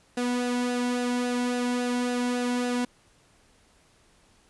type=tone with flanger; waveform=sawtooth; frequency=245.5 Hz; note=B3; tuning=10 cents flat; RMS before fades=-27 dBFS; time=0.17-2.85 s; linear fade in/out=5 ms; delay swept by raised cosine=0.89 to 1.7 ms; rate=3.6 Hz; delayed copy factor=-0.55; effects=pink hiss -61 dBFS RMS until 4.49 s + resampled to 24000 Hz